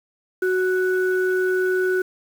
sine tone pair together, 370.7 / 1480 Hz, F#4 / F#6, +3 / 0 cents, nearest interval 2 octaves, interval 2397 cents, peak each -18 / -24 dBFS, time 0.42-2.02 s, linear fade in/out 5 ms, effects tanh soft clip ceiling -10 dBFS + 7-bit

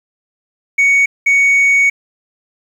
sine tone bursts at uneven times, 2232 Hz, C#7, 11 cents sharp, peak -5 dBFS, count 2, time 0.78-1.06 / 1.26-1.9 s, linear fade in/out 10 ms, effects tanh soft clip ceiling -7 dBFS + 7-bit

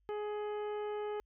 harmonic tone with a mistuned harmonic, 418.8 Hz, G#4, 15 cents sharp, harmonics 1 / 2 / 3 / 4 / 5 / 6 / 7, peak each -36 / -44 / -50 / -56 / -58 / -62 / -60 dBFS, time 0.09-1.2 s, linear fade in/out 0 ms, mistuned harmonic 7, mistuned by +49 cents, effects added 50 Hz sine -70 dBFS peak until 1.25 s

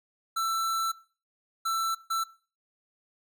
square tone bursts at uneven times, 1334 Hz, E6, 20 cents sharp, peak -27 dBFS, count 3, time 0.36-0.92 / 1.65-1.95 / 2.1-2.24 s, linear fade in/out 10 ms, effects noise-tail reverb RT60 0.4 s tail -19 dB re dry

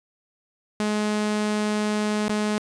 sawtooth tone with dropouts, 211.1 Hz, G#3, 29 cents sharp, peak -18 dBFS, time 0.8-2.58 s, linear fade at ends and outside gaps 0 ms, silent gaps 2.281-2.295 s, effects resampled to 22050 Hz

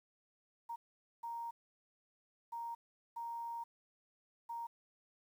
sine tone bursts at uneven times, 932.3 Hz, A#5, in tune, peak -40 dBFS, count 5, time 0.69-0.76 / 1.23-1.51 / 2.52-2.75 / 3.16-3.64 / 4.49-4.67 s, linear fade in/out 10 ms, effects 11-bit

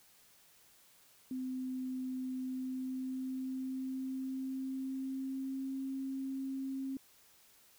sine tone with pitch glide, 257.6 to 267.8 Hz, C4 to C4, -27 to +40 cents, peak -36 dBFS, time 1.31-6.97 s, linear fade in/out 2 ms, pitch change +67 cents, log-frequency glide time 2.39-5.8 s, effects white hiss -64 dBFS RMS until 7.78 s

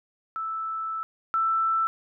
sine tone pair in turn, 1317 / 1327.7 Hz, E6 / E6, -2 / +12 cents, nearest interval unison, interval 14 cents, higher second, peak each -28 / -21 dBFS, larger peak second, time 0.36-1.03 / 1.34-1.87 s, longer first, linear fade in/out 0 ms, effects none

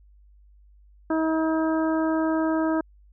harmonic tone, 319.1 Hz, D#4, 44 cents sharp, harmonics 1 / 2 / 3 / 4 / 5, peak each -22 / -28 / -32 / -34 / -36 dBFS, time 1.1-2.81 s, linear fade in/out 5 ms, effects added 50 Hz sine -51 dBFS peak until 3.12 s

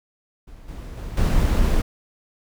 brown noise with level steps, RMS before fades -42 / -34 / -31 / -18 dBFS, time 0.47-1.82 s, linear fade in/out 10 ms, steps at 0.68 / 0.97 / 1.17 s, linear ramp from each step 5 ms, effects none

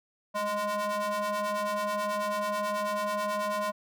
square ring-modulated tone, 206.1 Hz, G#3, 13 cents flat, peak -26 dBFS, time 0.34-3.72 s, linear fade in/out 20 ms, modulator 829 Hz, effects none

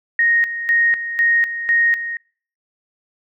sine tone with tremolo, 1864.7 Hz, A#6, in tune, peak -12 dBFS, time 0.19-2.17 s, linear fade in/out 2 ms, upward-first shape square, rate 2 Hz, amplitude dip 70%, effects noise-tail reverb RT60 0.5 s tail -26 dB re dry

